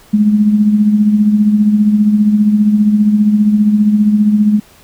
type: tone with tremolo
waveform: sine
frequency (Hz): 210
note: G#3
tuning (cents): +19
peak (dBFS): -4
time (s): 0.13-4.6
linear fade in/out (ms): 10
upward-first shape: triangle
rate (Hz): 15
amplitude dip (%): 60
effects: pink hiss -44 dBFS RMS until 4.83 s